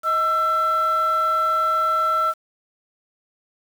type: tone pair together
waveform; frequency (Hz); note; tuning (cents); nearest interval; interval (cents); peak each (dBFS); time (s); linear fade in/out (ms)
sine; 630.5 / 1336; D#5 / E6; +23 / +23; octave + minor second; 1300; -25 / -16; 0.03-2.34; 50
effects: tanh soft clip ceiling -14 dBFS + 7-bit